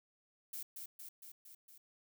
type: noise with echo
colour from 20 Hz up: violet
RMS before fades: -44 dBFS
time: 0.53-0.63 s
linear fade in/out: 5 ms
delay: 230 ms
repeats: 5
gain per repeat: -3 dB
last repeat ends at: 1.78 s
effects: none